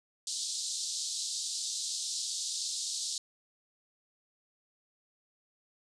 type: band-pass noise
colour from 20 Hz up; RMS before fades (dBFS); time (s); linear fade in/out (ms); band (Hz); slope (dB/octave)
pink; -36; 0.27-3.18; 2; 3800 to 8700; 48
effects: none